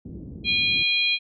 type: low-pass noise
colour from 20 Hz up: pink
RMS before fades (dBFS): -35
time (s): 0.05-0.83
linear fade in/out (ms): 5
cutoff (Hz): 320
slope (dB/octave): 24
type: harmonic tone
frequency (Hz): 814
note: G#5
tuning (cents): -35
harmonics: 3 / 4 / 5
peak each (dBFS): -22 / -24 / -26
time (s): 0.44-1.19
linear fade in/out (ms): 50
effects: high-pass 80 Hz 12 dB/octave